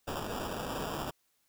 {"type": "noise with sample-and-hold", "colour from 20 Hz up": "white", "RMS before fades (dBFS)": -37, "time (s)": [0.07, 1.11], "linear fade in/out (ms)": 10, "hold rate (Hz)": 2100, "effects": ["white hiss -74 dBFS RMS until 1.48 s"]}